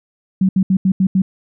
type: tone bursts at uneven times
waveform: sine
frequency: 189 Hz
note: F#3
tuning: 37 cents sharp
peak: -10 dBFS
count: 6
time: 0.41-0.49 / 0.56-0.63 / 0.7-0.77 / 0.85-0.92 / 1-1.07 / 1.15-1.22 s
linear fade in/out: 5 ms
effects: none